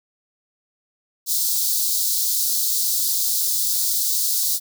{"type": "high-pass noise", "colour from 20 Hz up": "white", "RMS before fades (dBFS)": -21, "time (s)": [1.26, 4.6], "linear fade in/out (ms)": 50, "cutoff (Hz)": 3900, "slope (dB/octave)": 48, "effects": []}